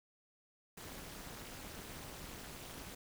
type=noise with amplitude modulation; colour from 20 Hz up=pink; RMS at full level=-45 dBFS; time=0.77-2.95 s; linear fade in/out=5 ms; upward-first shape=sine; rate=229 Hz; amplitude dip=95%; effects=none